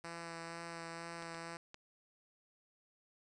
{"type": "tone with vibrato", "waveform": "5% pulse", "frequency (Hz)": 167.4, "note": "E3", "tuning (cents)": 27, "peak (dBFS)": -33, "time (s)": [0.04, 1.57], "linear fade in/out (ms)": 2, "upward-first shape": "sine", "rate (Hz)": 2.1, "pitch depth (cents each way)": 13}
{"type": "clicks", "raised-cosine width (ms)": 0.2, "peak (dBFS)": -33, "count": 3, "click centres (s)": [1.224, 1.346, 1.744]}
{"effects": ["resampled to 22050 Hz", "11-bit"]}